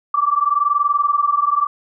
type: tone pair together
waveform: sine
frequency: 1153.9 / 1174.7 Hz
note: D6 / D6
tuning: -31 / 0 cents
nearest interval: unison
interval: 31 cents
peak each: -17 dBFS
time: 0.14-1.67 s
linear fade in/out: 5 ms
effects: none